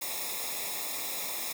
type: noise with comb filter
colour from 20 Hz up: white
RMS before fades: -35 dBFS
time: 0.01-1.53 s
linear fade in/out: 10 ms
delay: 0.66 ms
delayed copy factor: -0.85
effects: none